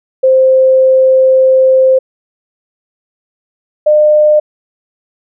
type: tone pair in turn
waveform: sine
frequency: 523 / 604.4 Hz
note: C5 / D5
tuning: -1 / +50 cents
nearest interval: minor third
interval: 251 cents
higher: second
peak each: -4 dBFS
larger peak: neither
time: 0.23-1.99 / 3.86-4.4 s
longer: first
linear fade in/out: 10 ms
effects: none

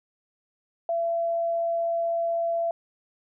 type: tone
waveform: sine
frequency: 674 Hz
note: E5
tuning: 38 cents sharp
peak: -23 dBFS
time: 0.89-2.71 s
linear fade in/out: 2 ms
effects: none

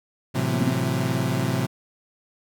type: chord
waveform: 30% pulse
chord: F# half-diminished seventh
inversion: first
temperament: equal with one note detuned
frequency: 110 / 130.81 / 166.73 / 185 Hz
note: A2 / C3 / E3 / F#3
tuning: 0 / 0 / +20 / 0 cents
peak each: -26 / -22 / -27 / -27 dBFS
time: 0.34-1.67 s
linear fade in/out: 20 ms
type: tone bursts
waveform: sine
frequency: 246.9 Hz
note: B3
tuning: in tune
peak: -19 dBFS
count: 3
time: 0.54-0.699 s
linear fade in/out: 5 ms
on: 27 ms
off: 39 ms
effects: none

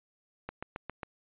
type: click train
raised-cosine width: 0.5 ms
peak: -22 dBFS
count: 5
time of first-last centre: 0.49-1.032 s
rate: 7.38 Hz
effects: resampled to 8000 Hz

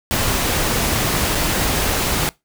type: noise with dropouts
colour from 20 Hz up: pink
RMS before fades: -19 dBFS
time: 0.11-2.29 s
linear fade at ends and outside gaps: 0 ms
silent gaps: 1.349-1.353 s
effects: noise-tail reverb RT60 0.2 s tail -22 dB re dry

